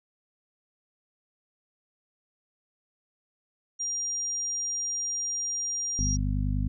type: tone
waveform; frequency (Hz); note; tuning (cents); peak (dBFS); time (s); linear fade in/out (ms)
sine; 5700; F8; +34; -28; 3.79-6.17; 20
type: harmonic tone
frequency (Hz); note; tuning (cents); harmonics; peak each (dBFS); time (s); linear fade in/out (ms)
50.2; G1; +42; 1 / 2 / 3 / 4 / 5; -27 / -30 / -34 / -37 / -35; 5.99-6.68; 0
effects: none